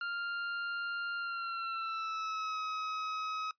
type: tone with pitch glide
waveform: 40% pulse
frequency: 1396.9 to 1273.6 Hz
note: F6 to D#6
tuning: 0 to +40 cents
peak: -34 dBFS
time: 0.01-3.51 s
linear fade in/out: 2 ms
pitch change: -160 cents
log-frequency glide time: 1.17-2.59 s
effects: noise-tail reverb RT60 0.1 s tail -19 dB re dry + resampled to 11025 Hz